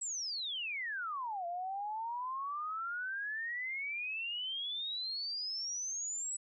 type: exponential two-way sweep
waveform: sine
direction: down then up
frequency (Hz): 7940 to 681 to 7940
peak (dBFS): -36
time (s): 0.01-6.37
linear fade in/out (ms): 10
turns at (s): 1.46
effects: none